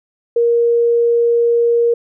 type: tone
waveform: sine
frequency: 470 Hz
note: A#4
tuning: 14 cents sharp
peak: -10 dBFS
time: 0.36-1.94 s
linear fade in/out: 5 ms
effects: none